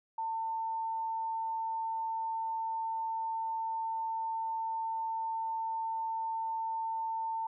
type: tone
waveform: sine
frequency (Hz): 898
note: A5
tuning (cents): +35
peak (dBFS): -32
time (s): 0.18-7.47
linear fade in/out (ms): 5
effects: none